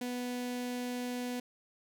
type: tone with notch filter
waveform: sawtooth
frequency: 246.7 Hz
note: B3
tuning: 2 cents flat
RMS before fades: -37 dBFS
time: 0.01-1.4 s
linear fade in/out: 5 ms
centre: 1200 Hz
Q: 1.9
effects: none